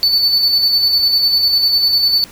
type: tone with tremolo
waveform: triangle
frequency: 4492 Hz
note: C#8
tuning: 22 cents sharp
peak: -8 dBFS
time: 0.03-2.24 s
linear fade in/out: 0 ms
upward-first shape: square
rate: 10 Hz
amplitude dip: 35%
effects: pink hiss -39 dBFS RMS until 2.31 s